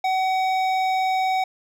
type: tone with hard clipping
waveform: sine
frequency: 754 Hz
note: F#5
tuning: 32 cents sharp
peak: -21 dBFS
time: 0.04-1.44 s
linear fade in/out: 5 ms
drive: 12 dB
effects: none